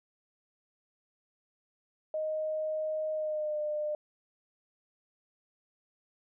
sine tone with pitch glide, 622.3 to 602.1 Hz, D#5 to D5, 0 to +43 cents, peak -30 dBFS, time 2.14-3.95 s, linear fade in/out 2 ms, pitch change -57 cents, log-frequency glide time 3.13-3.59 s, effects none

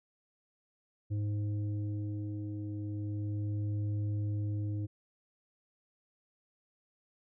sine tone with frequency modulation, 103.83 Hz, G#2, in tune, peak -32 dBFS, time 1.1-4.87 s, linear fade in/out 20 ms, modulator 208 Hz, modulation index 0.72, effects none

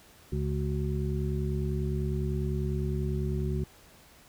harmonic tone with a mistuned harmonic, 70 Hz, C#2, 18 cents sharp, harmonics 1 / 2 / 3 / 5, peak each -31 / -31 / -36 / -36 dBFS, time 0.32-3.64 s, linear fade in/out 5 ms, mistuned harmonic 5, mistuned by +99 cents, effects pink hiss -56 dBFS RMS until 4.28 s

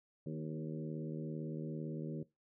harmonic tone with a mistuned harmonic, 77.78 Hz, D#2, in tune, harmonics 2 / 3 / 4 / 5 / 6 / 7, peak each -41 / -45 / -47 / -49 / -51 / -52 dBFS, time 0.26-2.23 s, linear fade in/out 5 ms, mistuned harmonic 4, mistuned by +25 cents, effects noise-tail reverb RT60 0.2 s tail -19 dB re dry

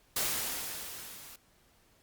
white noise with level ramp, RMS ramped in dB -30 to -50 dBFS, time 0.16-1.36 s, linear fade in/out 5 ms, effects pink hiss -66 dBFS RMS until 2.02 s + Opus 48 kbps

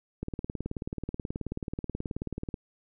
click train, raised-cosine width 3 ms, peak -20 dBFS, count 44, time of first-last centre 0.23-2.542 s, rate 18.6 Hz, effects none

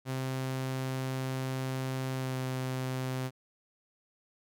sawtooth tone with pitch glide, 131.2 to 129.69 Hz, C3 to C3, +5 to -15 cents, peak -28 dBFS, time 0.05-3.31 s, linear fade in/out 50 ms, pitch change -20 cents, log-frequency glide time 2.15-2.37 s, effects none

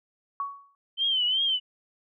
sine tone with exponential decay, 1120 Hz, C#6, 18 cents sharp, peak -25 dBFS, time 0.4-0.75 s, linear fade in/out 1 ms, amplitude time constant 75 ms
sine tone with vibrato, 3081 Hz, G7, 31 cents flat, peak -22 dBFS, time 0.97-1.6 s, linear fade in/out 50 ms, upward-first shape triangle, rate 2.7 Hz, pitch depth 110 cents each way
effects none

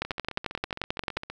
two click trains, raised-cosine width 0.3 ms, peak -11 / -20 dBFS, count 14 / 20, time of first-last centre 0.02-1.17 / 0.05-1.3 s, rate 11.3 / 15.2 Hz, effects none

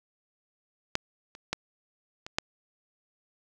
clicks, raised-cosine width 0.2 ms, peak -8 / -28 / -11 / -22 / -8 dBFS, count 5, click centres 0.954 / 1.351 / 1.53 / 2.265 / 2.385 s, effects none

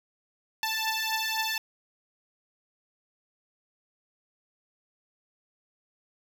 10% pulse beating tone pair, 880 / 883.9 Hz, A5 / A5, 0 / +8 cents, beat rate 3.9 Hz, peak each -22 dBFS, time 0.63-1.58 s, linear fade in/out 2 ms, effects none

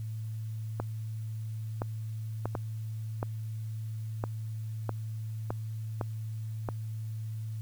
clicks, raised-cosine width 1 ms, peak -18 dBFS, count 10, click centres 0.8 / 1.819 / 2.456 / 2.552 / 3.229 / 4.239 / 4.893 / 5.505 / 6.012 / 6.688 s, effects added 110 Hz sine -34 dBFS peak until 7.61 s + white hiss -61 dBFS RMS until 7.61 s

